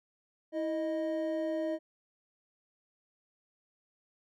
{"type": "tone pair together", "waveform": "triangle", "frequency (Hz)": [325.3, 622.3], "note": ["E4", "D#5"], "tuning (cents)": [-23, 0], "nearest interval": "major seventh", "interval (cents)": 1123, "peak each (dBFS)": [-32, -31], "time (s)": [0.52, 1.79], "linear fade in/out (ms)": 50, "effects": []}